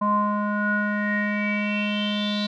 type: tone with low-pass filter sweep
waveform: square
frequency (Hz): 207.7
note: G#3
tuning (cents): 0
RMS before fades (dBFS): -24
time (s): 0.01-2.47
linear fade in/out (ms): 10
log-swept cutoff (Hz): 970 to 4000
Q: 9.5
effects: none